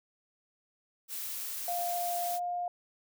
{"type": "noise", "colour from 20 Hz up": "blue", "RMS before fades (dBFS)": -38, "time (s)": [1.08, 2.4], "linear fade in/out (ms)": 50}
{"type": "tone with pitch glide", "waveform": "sine", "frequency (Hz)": [700, 707.7], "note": ["F5", "F5"], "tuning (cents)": [4, 23], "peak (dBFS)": -31, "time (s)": [1.68, 2.68], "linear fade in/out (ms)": 2, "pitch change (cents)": 19, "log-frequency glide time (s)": [2.27, 2.42]}
{"effects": []}